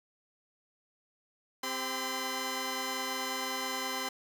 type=tone cluster; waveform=10% pulse; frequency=261.4 / 396.8 / 1020 Hz; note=C4 / G4 / C6; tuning=-1 / +21 / -44 cents; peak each=-30 / -32 / -27 dBFS; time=1.63-4.09 s; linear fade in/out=5 ms; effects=none